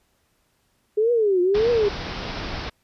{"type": "tone with vibrato", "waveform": "sine", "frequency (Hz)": 413.3, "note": "G#4", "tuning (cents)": -8, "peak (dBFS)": -16, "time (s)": [0.97, 1.89], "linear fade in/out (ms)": 10, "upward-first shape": "triangle", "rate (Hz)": 1.7, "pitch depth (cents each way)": 290}
{"type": "low-pass noise", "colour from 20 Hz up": "pink", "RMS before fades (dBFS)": -31, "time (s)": [1.54, 2.7], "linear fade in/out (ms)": 10, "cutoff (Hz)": 5500, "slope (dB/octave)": 96}
{"effects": ["pink hiss -67 dBFS RMS until 2.83 s", "resampled to 32000 Hz"]}